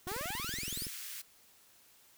15% pulse exponential sweep, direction up, 349.2 to 5420 Hz, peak -32 dBFS, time 0.07-0.86 s, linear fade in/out 5 ms
white high-pass noise, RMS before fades -44 dBFS, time 0.07-1.22 s, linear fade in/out 10 ms, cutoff 1500 Hz, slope 24 dB/octave
click train, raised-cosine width 3 ms, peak -32 dBFS, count 18, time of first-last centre 0.07-0.868 s, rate 21.3 Hz
effects white hiss -63 dBFS RMS until 2.17 s

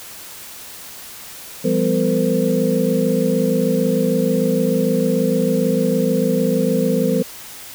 sine tone cluster, 172.6 / 199.2 / 250.3 / 452.9 / 509 Hz, F3 / G3 / B3 / A#4 / C5, -20 / +28 / +23 / -50 / -48 cents, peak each -21 dBFS, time 1.64-7.23 s, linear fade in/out 10 ms, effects white hiss -36 dBFS RMS until 7.74 s

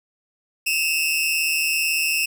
sawtooth tone pair together, 2576 / 2734 Hz, E7 / F7, -41 / -37 cents, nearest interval minor second, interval 104 cents, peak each -19 dBFS, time 0.66-2.26 s, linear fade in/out 10 ms, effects none

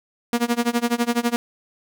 sawtooth tone with tremolo, 237.6 Hz, A#3, 33 cents sharp, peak -12 dBFS, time 0.33-1.36 s, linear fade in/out 0 ms, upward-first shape sine, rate 12 Hz, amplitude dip 95%, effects none

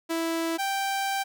sawtooth tone pair in turn, 329.6 / 783.9 Hz, E4 / G5, 0 / 0 cents, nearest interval octave + minor third, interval 1500 cents, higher second, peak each -22 dBFS, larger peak neither, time 0.09-0.58 / 0.58-1.24 s, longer second, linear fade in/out 20 ms, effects none

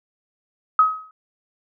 sine tone with exponential decay, 1270 Hz, D#6, 35 cents sharp, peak -8 dBFS, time 0.79-1.11 s, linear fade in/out 2 ms, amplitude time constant 68 ms, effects none

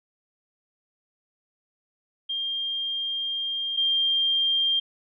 sine tone pair in turn, 3203 / 3192 Hz, G7 / G7, +37 / +31 cents, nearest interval unison, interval 6 cents, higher first, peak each -26 / -20 dBFS, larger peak second, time 2.29-3.77 / 3.77-4.8 s, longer first, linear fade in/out 10 ms, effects none

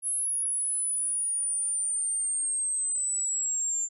sine linear sweep, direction down, 10730 to 7240 Hz, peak -26 dBFS, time 0.02-3.89 s, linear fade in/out 50 ms, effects none

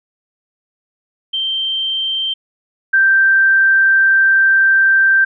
sine tone pair in turn, 3136 / 1568 Hz, G7 / G6, 0 / 0 cents, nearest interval octave, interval 1200 cents, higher first, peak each -16 / -8 dBFS, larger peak second, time 1.33-2.34 / 2.93-5.25 s, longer second, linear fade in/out 10 ms, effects none

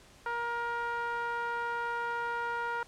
5% pulse tone with low-pass filter, 471.9 Hz, A#4, 21 cents sharp, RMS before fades -34 dBFS, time 0.26-2.83 s, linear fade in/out 2 ms, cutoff 1200 Hz, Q 4.5, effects pink hiss -57 dBFS RMS until 2.87 s + low-pass 9000 Hz 12 dB/octave

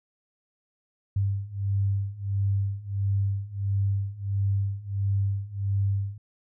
sine beating tone pair, 98.2 / 99.7 Hz, G2 / G2, +4 / +30 cents, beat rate 1.5 Hz, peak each -28 / -26 dBFS, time 1.16-6.18 s, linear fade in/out 5 ms, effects none

